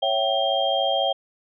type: tone cluster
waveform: sine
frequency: 552 / 666 / 770 / 3204 Hz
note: C#5 / E5 / G5 / G7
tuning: -7 / +18 / -31 / +37 cents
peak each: -25 dBFS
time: 0.02-1.13 s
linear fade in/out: 10 ms
effects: none